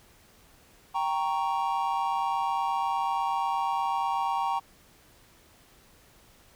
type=chord; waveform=triangle; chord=G diminished; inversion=none; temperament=equal; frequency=784 / 932.3 / 1108.7 Hz; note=G5 / Bb5 / Db6; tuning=0 / 0 / 0 cents; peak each=-28 / -27 / -30 dBFS; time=0.94-4.6 s; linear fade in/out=20 ms; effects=pink hiss -58 dBFS RMS until 6.55 s